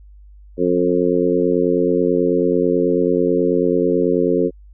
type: harmonic tone with a mistuned harmonic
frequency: 89.2 Hz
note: F2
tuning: 37 cents sharp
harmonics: 2 / 3 / 4 / 5 / 6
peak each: -24 / -20 / -19 / -18 / -23 dBFS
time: 0.57-4.51 s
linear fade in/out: 50 ms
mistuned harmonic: 2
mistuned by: -19 cents
effects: added 50 Hz sine -40 dBFS peak until 4.73 s